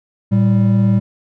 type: tone pair together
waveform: triangle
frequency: 112.9 / 195.3 Hz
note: A2 / G3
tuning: +45 / -6 cents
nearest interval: major sixth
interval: 949 cents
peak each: -11 dBFS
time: 0.31-1 s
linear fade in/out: 20 ms
effects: none